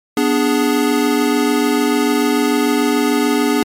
square chord, G# diminished, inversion first, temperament equal, 246.9 / 293.7 / 415.3 Hz, B3 / D4 / G#4, 0 / 0 / 0 cents, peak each -18 / -17 / -19 dBFS, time 0.17-3.63 s, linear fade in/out 2 ms, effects MP3 64 kbps

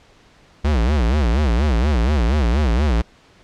square tone with vibrato, 65.41 Hz, C2, in tune, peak -15 dBFS, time 0.64-3.02 s, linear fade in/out 10 ms, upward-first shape sine, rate 4.2 Hz, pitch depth 280 cents each way, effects pink hiss -51 dBFS RMS until 3.43 s + low-pass 5000 Hz 12 dB/octave

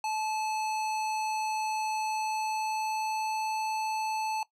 square tone with pitch glide, 867 to 872.5 Hz, A5 to A5, -26 to -15 cents, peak -30 dBFS, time 0.04-4.43 s, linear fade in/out 2 ms, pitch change +11 cents, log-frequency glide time 1.99-3.61 s, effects noise-tail reverb RT60 0.1 s tail -18 dB re dry + low-pass 9000 Hz 12 dB/octave

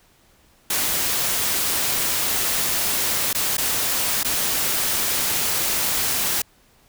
white noise with dropouts, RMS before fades -22 dBFS, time 0.7-6.42 s, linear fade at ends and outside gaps 5 ms, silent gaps 3.33-3.347 / 3.57-3.58 / 4.233-4.246 s, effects pink hiss -57 dBFS RMS until 6.88 s

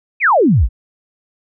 sine exponential sweep, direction down, 2637 to 43.15 Hz, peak -8 dBFS, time 0.2-0.69 s, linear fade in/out 50 ms, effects none

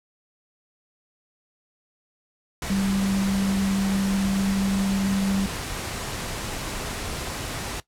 sine tone in noise, 195.2 Hz, G3, 7 cents flat, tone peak -21 dBFS, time 2.7-5.46 s, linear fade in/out 2 ms, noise pink, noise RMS -31 dBFS, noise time 2.62-7.8 s, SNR +7 dB, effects noise-tail reverb RT60 0.1 s tail -17 dB re dry + low-pass 11000 Hz 12 dB/octave

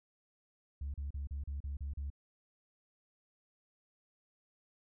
sine tone bursts, 70.5 Hz, C#2, 30 cents sharp, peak -35 dBFS, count 8, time 0.81-2.102 s, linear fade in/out 5 ms, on 130 ms, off 36 ms, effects tanh soft clip ceiling -34 dBFS

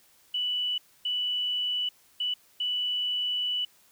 sine tone bursts at uneven times, 2965 Hz, F#7, 3 cents sharp, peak -26 dBFS, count 4, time 0.34-0.78 / 1.05-1.89 / 2.2-2.34 / 2.6-3.65 s, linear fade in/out 5 ms, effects white hiss -61 dBFS RMS until 3.91 s

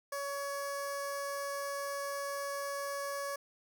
15% pulse tone with notch filter, 562 Hz, C#5, 24 cents sharp, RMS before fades -38 dBFS, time 0.12-3.36 s, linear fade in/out 5 ms, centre 2600 Hz, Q 1, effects none

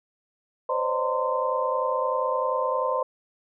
sine tone cluster, 515 / 545 / 608 / 914 / 1038 Hz, C5 / C#5 / D#5 / A#5 / C6, -28 / -29 / -40 / -34 / -14 cents, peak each -27 / -34 / -30 / -31 / -27 dBFS, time 0.69-3.03 s, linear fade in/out 5 ms, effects none

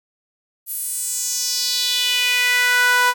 sawtooth tone with high-pass filter sweep, 493.9 Hz, B4, in tune, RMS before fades -19 dBFS, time 0.66-3.14 s, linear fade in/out 50 ms, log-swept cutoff 12000 to 1100 Hz, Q 3.1, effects none

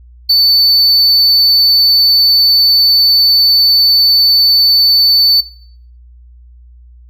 triangle tone, 4510 Hz, C#8, 29 cents sharp, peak -4 dBFS, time 0.29-5.41 s, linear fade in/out 10 ms, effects noise-tail reverb RT60 0.6 s tail -21 dB re dry + added 60 Hz sine -36 dBFS peak until 7.09 s

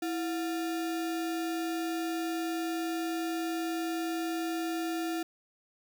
sine tone with sample-and-hold, 329.6 Hz, E4, in tune, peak -30 dBFS, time 0.02-5.23 s, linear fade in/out 5 ms, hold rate 1050 Hz, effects none

